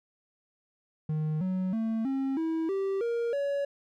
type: tone with pitch steps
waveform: triangle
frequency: 154.6 / 185.99 / 223.7 / 269.2 / 323.8 / 389.6 / 468.7 / 563.8 Hz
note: D#3 / F#3 / A3 / C4 / E4 / G4 / A#4 / C#5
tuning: -11 / +9 / +29 / +49 / -31 / -11 / +9 / +29 cents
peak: -25 dBFS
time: 1.09-3.65 s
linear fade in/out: 5 ms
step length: 320 ms
effects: none